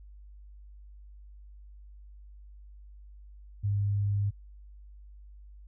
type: tone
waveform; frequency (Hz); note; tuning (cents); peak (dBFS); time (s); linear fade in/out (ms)
sine; 101.4; G#2; -41; -25; 3.63-4.31; 20
effects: added 50 Hz sine -47 dBFS peak until 5.67 s